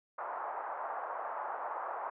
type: band-pass noise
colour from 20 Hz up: pink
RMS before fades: -39 dBFS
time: 0.18-2.1 s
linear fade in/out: 5 ms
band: 710 to 1200 Hz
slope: 24 dB/octave
effects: low-pass 2000 Hz 12 dB/octave